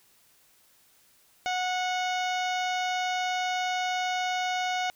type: harmonic tone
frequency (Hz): 733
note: F#5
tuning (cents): -16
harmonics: 1 / 2 / 3 / 4 / 5 / 6 / 7 / 8 / 9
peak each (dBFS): -28 / -35 / -35 / -38 / -40 / -47 / -46 / -47 / -45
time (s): 1.46-4.9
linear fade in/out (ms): 0
effects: white hiss -62 dBFS RMS until 4.95 s